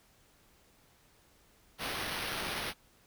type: noise with sample-and-hold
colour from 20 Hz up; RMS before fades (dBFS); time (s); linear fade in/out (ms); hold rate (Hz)
white; -37; 1.78-2.74; 50; 7350
effects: pink hiss -65 dBFS RMS until 3.06 s